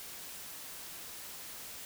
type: silence
effects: white hiss -46 dBFS RMS until 1.85 s